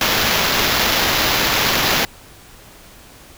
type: noise with sample-and-hold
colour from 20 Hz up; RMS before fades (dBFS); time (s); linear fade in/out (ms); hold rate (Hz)
white; -17; 0.01-2.05; 2; 8820
effects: pink hiss -43 dBFS RMS until 3.37 s